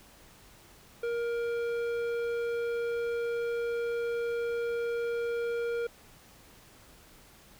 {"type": "tone with tanh clipping", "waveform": "sine", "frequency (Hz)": 470, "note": "A#4", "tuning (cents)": 14, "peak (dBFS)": -31, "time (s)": [1.03, 5.87], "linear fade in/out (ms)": 5, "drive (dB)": 12, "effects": ["pink hiss -56 dBFS RMS until 7.59 s"]}